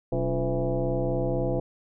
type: tone with frequency modulation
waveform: sine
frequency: 190 Hz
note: F#3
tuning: 46 cents sharp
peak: -23 dBFS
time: 0.12-1.6 s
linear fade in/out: 5 ms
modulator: 158 Hz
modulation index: 2.9
effects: none